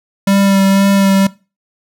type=tone with vibrato; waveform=square; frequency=196 Hz; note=G3; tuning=in tune; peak=-9 dBFS; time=0.27-1.27 s; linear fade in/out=5 ms; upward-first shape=sine; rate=2 Hz; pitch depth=16 cents each way; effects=noise-tail reverb RT60 0.3 s tail -20 dB re dry